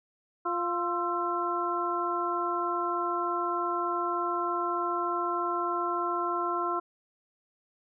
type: harmonic tone with a mistuned harmonic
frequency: 349.2 Hz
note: F4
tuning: in tune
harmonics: 1 / 2 / 3 / 4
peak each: -33 / -35 / -31 / -32 dBFS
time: 0.45-6.8 s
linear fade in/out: 10 ms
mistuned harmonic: 4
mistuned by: -74 cents
effects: none